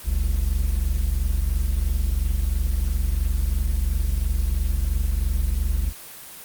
triangle tone pair together, 46.45 / 69.4 Hz, F#1 / C#2, +7 / +3 cents, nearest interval perfect fifth, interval 696 cents, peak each -20 dBFS, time 0.04-5.93 s, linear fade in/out 50 ms, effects white hiss -40 dBFS RMS until 6.44 s + Opus 24 kbps

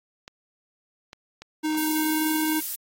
clicks, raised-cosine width 0.2 ms, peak -23 dBFS, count 3, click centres 0.279 / 1.131 / 1.42 s
square tone with pitch glide, 310 to 311.8 Hz, D#4 to D#4, -6 to +4 cents, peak -24 dBFS, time 1.63-2.61 s, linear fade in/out 20 ms, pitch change +10 cents, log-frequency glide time 1.82-2.32 s
violet noise, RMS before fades -29 dBFS, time 1.77-2.76 s, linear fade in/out 10 ms
effects AAC 48 kbps

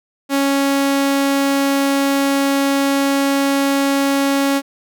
sawtooth tone, 276.9 Hz, C#4, 2 cents flat, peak -10 dBFS, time 0.29-4.62 s, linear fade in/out 50 ms, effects none

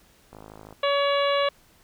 click train, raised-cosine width 1 ms, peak -29 dBFS, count 22, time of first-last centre 0.33-0.726 s, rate 53 Hz
harmonic tone, 565 Hz, C#5, 33 cents sharp, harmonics 1 / 2 / 3 / 4 / 5 / 6 / 7, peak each -22 / -26 / -33 / -33 / -33 / -33 / -36 dBFS, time 0.83-1.49 s, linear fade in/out 5 ms
effects pink hiss -58 dBFS RMS until 1.83 s

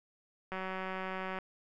click train, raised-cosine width 0.5 ms, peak -24 dBFS, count 164, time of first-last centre 0.52-1.387 s, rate 188 Hz, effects none

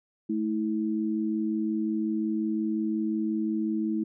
sine tone pair together, 217.5 / 323.1 Hz, A3 / E4, -20 / -35 cents, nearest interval perfect fifth, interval 685 cents, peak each -28 / -28 dBFS, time 0.29-4.04 s, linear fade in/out 10 ms, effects none

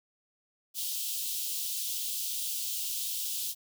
white high-pass noise, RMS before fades -34 dBFS, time 0.74-3.55 s, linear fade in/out 50 ms, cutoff 2900 Hz, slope 48 dB/octave, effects none

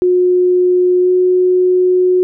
sine tone with pitch glide, 361.5 to 365.1 Hz, F#4 to F#4, -40 to -23 cents, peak -8 dBFS, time 0.02-2.23 s, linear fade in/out 0 ms, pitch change +17 cents, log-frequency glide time 1.01-1.1 s, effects none

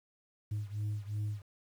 sine beating tone pair, 103.83 / 106.63 Hz, G#2 / G#2, 0 / +46 cents, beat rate 2.8 Hz, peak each -34 / -36 dBFS, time 0.51-1.42 s, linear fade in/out 10 ms, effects tanh soft clip ceiling -31 dBFS + 10-bit

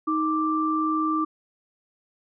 sine tone pair together, 313.6 / 1176 Hz, D#4 / D6, +14 / +2 cents, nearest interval octave + major seventh, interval 2288 cents, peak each -24 dBFS, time 0.07-1.25 s, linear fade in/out 10 ms, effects none

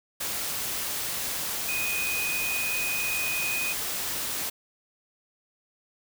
sine tone in noise, 2491 Hz, D#7, 1 cent sharp, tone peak -28 dBFS, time 1.68-3.73 s, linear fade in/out 10 ms, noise white, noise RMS -31 dBFS, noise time 0.2-4.5 s, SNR 0 dB, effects none

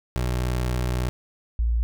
25% pulse / sine tone pair in turn, 61.74 / 57.64 Hz, B1 / A#1, 0 / -19 cents, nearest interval minor second, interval 119 cents, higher first, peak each -19 dBFS, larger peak neither, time 0.16-1.09 / 1.59-1.83 s, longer first, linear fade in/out 0 ms, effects none

